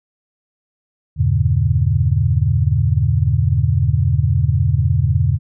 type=chord; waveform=sine; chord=E diminished seventh; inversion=none; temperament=just; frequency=82.41 / 98.89 / 118.67 / 142.4 Hz; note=E2 / G2 / Bb2 / Db3; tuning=0 / +16 / +31 / +47 cents; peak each=-18 dBFS; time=1.16-5.39 s; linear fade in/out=50 ms; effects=none